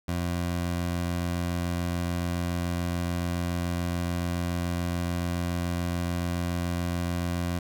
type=tone; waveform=20% pulse; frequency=87 Hz; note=F2; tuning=6 cents flat; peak=-22 dBFS; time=0.08-7.59 s; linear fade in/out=5 ms; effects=none